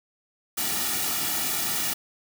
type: noise with comb filter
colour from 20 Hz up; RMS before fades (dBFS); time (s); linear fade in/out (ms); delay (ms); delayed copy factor
white; -27; 0.57-1.94; 10; 1.9; -0.7
effects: none